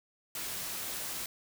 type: noise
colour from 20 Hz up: white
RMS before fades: -38 dBFS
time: 0.35-1.26 s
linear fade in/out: 2 ms
effects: none